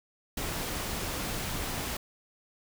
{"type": "noise", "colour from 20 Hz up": "pink", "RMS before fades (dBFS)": -34, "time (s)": [0.37, 1.97], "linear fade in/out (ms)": 5, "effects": []}